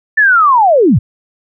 sine linear sweep, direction down, 1789 to 80.2 Hz, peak -5 dBFS, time 0.17-0.99 s, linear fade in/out 10 ms, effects none

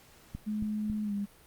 click train, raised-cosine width 5 ms, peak -25 dBFS, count 3, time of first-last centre 0.35-0.899 s, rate 3.64 Hz
sine tone with pitch glide, 212.5 to 202.2 Hz, G#3 to G#3, +40 to -46 cents, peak -30 dBFS, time 0.46-1.26 s, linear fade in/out 20 ms, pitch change -86 cents, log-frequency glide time 1.03-1.13 s
effects pink hiss -58 dBFS RMS until 1.46 s + Opus 48 kbps

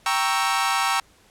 sawtooth chord, G diminished seventh, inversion none, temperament equal, 784 / 932.3 / 1108.7 / 1318.5 Hz, G5 / Bb5 / Db6 / Fb6, 0 / 0 / 0 / 0 cents, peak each -22 dBFS, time 0.06-1 s, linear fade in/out 2 ms, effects pink hiss -56 dBFS RMS until 1.3 s + low-pass 11000 Hz 12 dB/octave

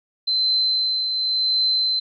sine tone with tremolo, 4076 Hz, C8, 46 cents flat, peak -16 dBFS, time 0.27-2 s, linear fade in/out 10 ms, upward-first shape triangle, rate 0.91 Hz, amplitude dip 45%, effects none

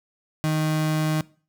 35% pulse tone, 155.56 Hz, D#3, in tune, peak -19 dBFS, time 0.44-1.21 s, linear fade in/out 0 ms, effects noise-tail reverb RT60 0.4 s tail -21 dB re dry

